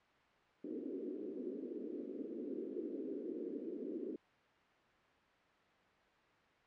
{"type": "band-pass noise", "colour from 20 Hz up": "pink", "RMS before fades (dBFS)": -44, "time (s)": [0.64, 4.16], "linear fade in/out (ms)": 5, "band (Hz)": [250, 440], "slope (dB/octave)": 48, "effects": ["white hiss -68 dBFS RMS until 6.66 s", "low-pass 2000 Hz 12 dB/octave"]}